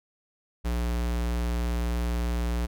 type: tone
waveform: square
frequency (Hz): 59.2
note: A#1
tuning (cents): +27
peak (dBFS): -26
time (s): 0.64-2.67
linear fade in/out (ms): 20
effects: none